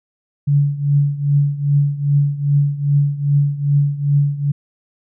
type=tone with tremolo; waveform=sine; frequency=143.2 Hz; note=D3; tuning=43 cents flat; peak=-9 dBFS; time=0.47-4.52 s; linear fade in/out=10 ms; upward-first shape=triangle; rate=2.5 Hz; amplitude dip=85%; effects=none